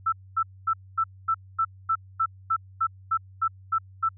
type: tone bursts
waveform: sine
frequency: 1326 Hz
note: E6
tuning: 10 cents sharp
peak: -20 dBFS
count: 14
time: 0.06-4.09 s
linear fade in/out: 10 ms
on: 65 ms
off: 240 ms
effects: added 95 Hz sine -46 dBFS peak until 4.17 s